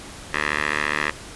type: tone with band-pass filter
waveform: 10% pulse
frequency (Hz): 74.6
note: D2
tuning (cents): +28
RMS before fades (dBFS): -24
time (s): 0.33-1.11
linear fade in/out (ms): 10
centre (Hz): 1900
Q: 2.4
effects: pink hiss -39 dBFS RMS until 1.35 s + resampled to 24000 Hz